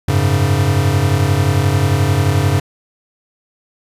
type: chord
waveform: square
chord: F# suspended second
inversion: none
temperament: equal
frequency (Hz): 92.5 / 103.83 / 138.59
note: F#2 / G#2 / C#3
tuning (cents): 0 / 0 / 0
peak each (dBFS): -17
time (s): 0.08-2.6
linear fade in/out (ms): 5
effects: resampled to 32000 Hz